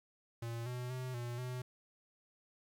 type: tone with pitch steps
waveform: square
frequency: 116.5 / 124.2 / 127.9 / 120.2 / 125.9 Hz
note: A#2 / B2 / C3 / B2 / B2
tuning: -1 / +10 / -39 / -46 / +34 cents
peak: -40 dBFS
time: 0.42-1.62 s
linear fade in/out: 5 ms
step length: 240 ms
effects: 11-bit